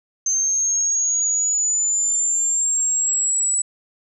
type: linear sweep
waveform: sine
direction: up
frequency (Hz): 6272 to 7902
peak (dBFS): -17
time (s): 0.26-3.62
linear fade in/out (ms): 5
effects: none